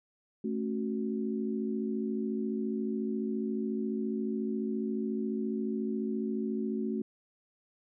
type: chord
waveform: sine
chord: F# minor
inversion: first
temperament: equal with one note detuned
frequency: 220 / 274.3 / 370 Hz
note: A3 / C#4 / F#4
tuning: 0 / -18 / 0 cents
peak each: -32 / -37 / -36 dBFS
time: 0.44-7.02 s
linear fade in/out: 5 ms
effects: none